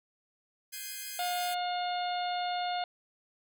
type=chord; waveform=5% pulse; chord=Ab major seventh; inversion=third; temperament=equal; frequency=1568 / 1661.2 / 2093 / 2489 Hz; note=G6 / Ab6 / C7 / Eb7; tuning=0 / 0 / 0 / 0 cents; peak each=-34 dBFS; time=0.72-1.55 s; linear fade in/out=20 ms
type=harmonic tone; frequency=714 Hz; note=F5; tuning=38 cents sharp; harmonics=1 / 2 / 3 / 4 / 5 / 6; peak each=-31 / -42 / -45 / -44 / -42 / -44 dBFS; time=1.19-2.84 s; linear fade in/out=2 ms
effects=none